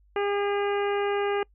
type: harmonic tone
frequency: 405.1 Hz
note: G#4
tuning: 43 cents flat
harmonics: 1 / 2 / 3 / 4 / 5 / 6 / 7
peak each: -25 / -31 / -35 / -37 / -39 / -41 / -42 dBFS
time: 0.16-1.43 s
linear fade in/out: 2 ms
effects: noise-tail reverb RT60 0.1 s tail -26 dB re dry + added 50 Hz sine -57 dBFS peak until 1.54 s